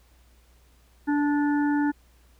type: harmonic tone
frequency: 291.6 Hz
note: D4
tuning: 12 cents flat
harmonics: 1 / 3 / 5 / 6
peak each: -21 / -31 / -35 / -37 dBFS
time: 1.07-1.92 s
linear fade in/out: 20 ms
effects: added 60 Hz sine -56 dBFS peak until 2.39 s + pink hiss -63 dBFS RMS until 2.39 s